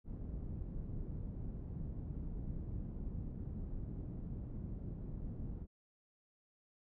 pink low-pass noise, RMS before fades -43 dBFS, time 0.04-5.67 s, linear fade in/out 50 ms, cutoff 210 Hz, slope 12 dB/octave, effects none

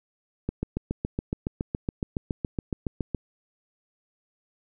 click train, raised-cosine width 3 ms, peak -14 dBFS, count 20, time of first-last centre 0.49-3.147 s, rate 7.15 Hz, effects none

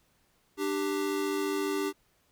square tone pair together, 297.4 / 392 Hz, D4 / G4, +22 / 0 cents, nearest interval perfect fourth, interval 478 cents, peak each -33 / -31 dBFS, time 0.57-1.93 s, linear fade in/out 50 ms, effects pink hiss -69 dBFS RMS until 2.31 s

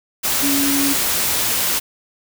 sine tone in noise, 280 Hz, C#4, 18 cents sharp, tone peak -18 dBFS, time 0.42-0.94 s, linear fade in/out 20 ms, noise white, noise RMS -19 dBFS, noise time 0.23-1.8 s, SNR -2 dB, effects none

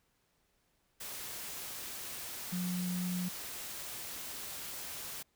sine tone in noise, 180 Hz, F#3, 47 cents flat, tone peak -33 dBFS, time 2.52-3.29 s, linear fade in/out 10 ms, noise white, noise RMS -43 dBFS, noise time 1-5.23 s, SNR +7 dB, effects pink hiss -75 dBFS RMS until 5.35 s

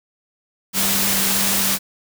sine tone in noise, 196 Hz, G3, in tune, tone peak -27 dBFS, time 0.73-1.79 s, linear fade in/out 50 ms, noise white, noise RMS -19 dBFS, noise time 0.73-1.79 s, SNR -11 dB, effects none

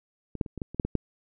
clicks, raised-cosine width 3 ms, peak -23 / -12 / -27 / -23 / -18 / -27 / -12 / -17 / -11 dBFS, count 9, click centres 0.353 / 0.412 / 0.462 / 0.577 / 0.618 / 0.746 / 0.798 / 0.85 / 0.953 s, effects none

